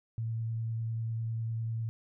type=tone with vibrato; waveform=sine; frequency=113.4 Hz; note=A#2; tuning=47 cents flat; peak=-31 dBFS; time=0.18-1.89 s; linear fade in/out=0 ms; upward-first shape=sine; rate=10 Hz; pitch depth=11 cents each way; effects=none